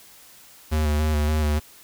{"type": "tone with vibrato", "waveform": "square", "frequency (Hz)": 76, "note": "D#2", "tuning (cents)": -40, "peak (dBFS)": -20, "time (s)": [0.71, 1.6], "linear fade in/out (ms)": 20, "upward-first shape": "square", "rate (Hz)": 3.5, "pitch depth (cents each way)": 28, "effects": ["white hiss -49 dBFS RMS until 1.83 s"]}